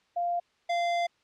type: tone pair in turn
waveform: sine / square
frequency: 697 / 691.4 Hz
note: F5 / F5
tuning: -4 / -18 cents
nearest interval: unison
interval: 14 cents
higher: first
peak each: -26 dBFS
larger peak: neither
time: 0.16-0.4 / 0.69-1.07 s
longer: second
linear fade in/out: 10 ms
effects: white hiss -68 dBFS RMS until 1.23 s + low-pass 4000 Hz 12 dB/octave